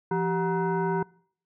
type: tone with frequency modulation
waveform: sine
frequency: 387.8 Hz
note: G4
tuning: 19 cents flat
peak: -23 dBFS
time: 0.11-1.03 s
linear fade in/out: 5 ms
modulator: 558 Hz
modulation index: 1.3
effects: noise-tail reverb RT60 0.6 s tail -24 dB re dry